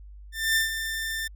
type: tone with ADSR envelope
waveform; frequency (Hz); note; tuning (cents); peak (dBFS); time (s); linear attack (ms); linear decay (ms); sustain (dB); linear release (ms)
sawtooth; 1788; A6; +27; -16; 0.32-1.28; 240; 130; -9; 12
effects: added 50 Hz sine -42 dBFS peak until 1.35 s